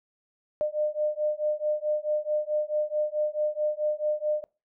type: beating tone pair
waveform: sine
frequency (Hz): 602 / 606.6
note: D5 / D#5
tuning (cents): +43 / -44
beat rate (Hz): 4.6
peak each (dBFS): -28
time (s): 0.61-4.44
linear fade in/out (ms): 0
effects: noise-tail reverb RT60 0.3 s tail -24 dB re dry